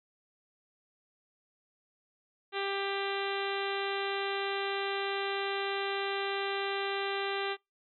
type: harmonic tone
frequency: 395.2 Hz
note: G4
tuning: 14 cents sharp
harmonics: 1 / 2 / 3 / 4 / 5 / 6 / 7 / 8 / 9 / 10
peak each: -35 / -38 / -40 / -41 / -42 / -43 / -43 / -44 / -45 / -45 dBFS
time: 2.52-7.57 s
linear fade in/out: 50 ms
effects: noise-tail reverb RT60 0.2 s tail -25 dB re dry